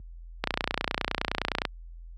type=click train; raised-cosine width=0.3 ms; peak=-9 dBFS; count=37; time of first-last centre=0.44-1.652 s; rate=29.7 Hz; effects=added 42 Hz sine -26 dBFS peak until 2.17 s + high-pass 100 Hz 12 dB/octave